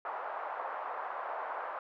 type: band-pass noise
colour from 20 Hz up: white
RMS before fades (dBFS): -39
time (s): 0.05-1.79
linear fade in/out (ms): 2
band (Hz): 600 to 1200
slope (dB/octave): 24
effects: none